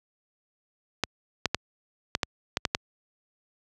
clicks, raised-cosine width 0.2 ms, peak -6 dBFS, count 8, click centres 1.037 / 1.457 / 1.546 / 2.151 / 2.232 / 2.571 / 2.652 / 2.749 s, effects high-pass 60 Hz 12 dB/octave

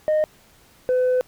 sine tone pair in turn, 616 / 505.5 Hz, D#5 / B4, -17 / +40 cents, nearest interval minor third, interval 343 cents, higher first, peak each -14 dBFS, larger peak neither, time 0.08-0.24 / 0.89-1.21 s, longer second, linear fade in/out 0 ms, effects tanh soft clip ceiling -15 dBFS + pink hiss -54 dBFS RMS until 1.27 s

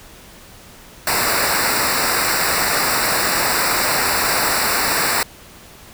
pink noise with comb filter, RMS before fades -18 dBFS, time 1.07-5.23 s, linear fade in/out 2 ms, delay 0.31 ms, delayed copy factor -0.9, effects pink hiss -42 dBFS RMS until 5.93 s

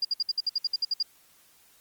sine tone bursts, 4823 Hz, D8, 45 cents sharp, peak -23 dBFS, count 12, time 0.02-1.028 s, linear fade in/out 5 ms, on 29 ms, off 60 ms, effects white hiss -60 dBFS RMS until 1.8 s + Opus 24 kbps

